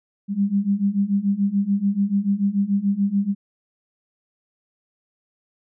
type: beating tone pair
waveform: sine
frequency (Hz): 196 / 202.9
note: G3 / G#3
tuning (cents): 0 / -40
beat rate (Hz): 6.9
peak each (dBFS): -22 / -20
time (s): 0.28-3.35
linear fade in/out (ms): 50
effects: none